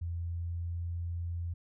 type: tone with pitch glide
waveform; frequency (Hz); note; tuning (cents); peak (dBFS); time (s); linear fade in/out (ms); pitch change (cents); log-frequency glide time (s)
sine; 85 to 85.64; F2 to F2; -46 to -33; -33; 0.01-1.54; 10; +13; 0.14-0.81
effects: none